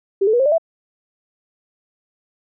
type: tone with pitch steps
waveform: sine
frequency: 392 / 435 / 482.6 / 535.5 / 594.2 / 659.3 Hz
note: G4 / A4 / B4 / C5 / D5 / E5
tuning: 0 / -20 / -40 / +40 / +20 / 0 cents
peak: -12 dBFS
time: 0.21-0.582 s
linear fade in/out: 10 ms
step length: 62 ms
effects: none